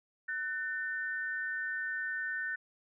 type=tone pair together; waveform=sine; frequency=1503.2 / 1800 Hz; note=F#6 / A6; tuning=+27 / +39 cents; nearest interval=minor third; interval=312 cents; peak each=-36 / -36 dBFS; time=0.28-2.56 s; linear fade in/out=10 ms; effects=none